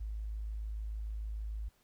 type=tone; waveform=sine; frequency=53.4 Hz; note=G#1; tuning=49 cents sharp; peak=-36 dBFS; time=0-1.69 s; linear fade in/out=10 ms; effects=pink hiss -71 dBFS RMS until 1.83 s